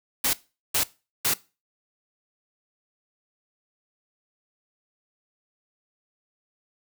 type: noise bursts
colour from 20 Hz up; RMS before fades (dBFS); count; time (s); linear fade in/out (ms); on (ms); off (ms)
white; -23; 3; 0.24-1.339; 5; 93; 410
effects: noise-tail reverb RT60 0.3 s tail -20 dB re dry

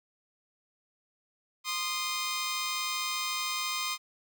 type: tone pair together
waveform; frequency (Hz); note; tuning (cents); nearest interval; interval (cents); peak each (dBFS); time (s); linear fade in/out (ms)
10% pulse; 1044.5 / 1231; C6 / D#6; -3 / -19; minor third; 284; -25; 1.64-3.98; 50
effects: none

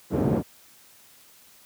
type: band-pass noise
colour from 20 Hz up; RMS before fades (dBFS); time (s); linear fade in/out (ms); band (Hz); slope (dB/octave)
pink; -23; 0.1-0.43; 50; 130 to 390; 12
effects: white hiss -54 dBFS RMS until 1.65 s + high-pass 60 Hz 12 dB/octave

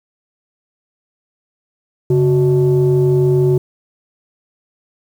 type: tone pair together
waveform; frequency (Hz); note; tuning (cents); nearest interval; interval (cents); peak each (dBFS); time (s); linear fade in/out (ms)
sine; 138.9 / 370; C#3 / F#4; +4 / 0; octave + perfect fourth; 1696; -11; 2.1-3.58; 5
effects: tanh soft clip ceiling -6 dBFS + 7-bit

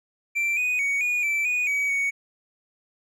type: tone with pitch steps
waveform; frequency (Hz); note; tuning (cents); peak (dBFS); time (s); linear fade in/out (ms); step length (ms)
triangle; 2350 / 2485 / 2240 / 2452 / 2327 / 2468 / 2269 / 2233; D7 / D#7 / C#7 / D#7 / D7 / D#7 / C#7 / C#7; +1 / -3 / +18 / -26 / -17 / -15 / +40 / +12; -20; 0.35-2.11; 20; 220
effects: none

